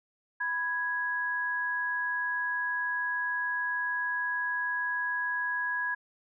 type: tone pair together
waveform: sine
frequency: 987.8 / 1661.2 Hz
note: B5 / G#6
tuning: 0 / 0 cents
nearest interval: major sixth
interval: 900 cents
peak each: -35 / -29 dBFS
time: 0.4-5.95 s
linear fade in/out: 10 ms
effects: none